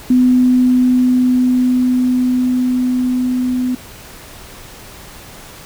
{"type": "tone with level ramp", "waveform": "sine", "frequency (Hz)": 251.6, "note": "B3", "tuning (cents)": 32, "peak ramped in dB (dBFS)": [-7, -14], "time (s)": [0.1, 3.75], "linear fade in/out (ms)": 5, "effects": ["pink hiss -36 dBFS RMS until 5.65 s"]}